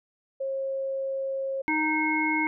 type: tone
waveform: sine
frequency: 539 Hz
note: C#5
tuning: 49 cents flat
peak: -27 dBFS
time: 0.4-1.62 s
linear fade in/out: 10 ms
type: harmonic tone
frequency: 310 Hz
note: D#4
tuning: 6 cents flat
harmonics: 1 / 3 / 5 / 7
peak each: -27 / -29 / -37 / -26 dBFS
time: 1.68-2.47 s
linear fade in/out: 0 ms
effects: none